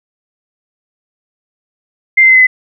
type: tone with pitch steps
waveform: sine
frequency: 2094 / 2075 / 2056 / 2037 / 2018 Hz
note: C7 / C7 / C7 / C7 / B6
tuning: +1 / -15 / -31 / -47 / +37 cents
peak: -3 dBFS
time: 2.17-2.47 s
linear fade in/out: 10 ms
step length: 60 ms
effects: none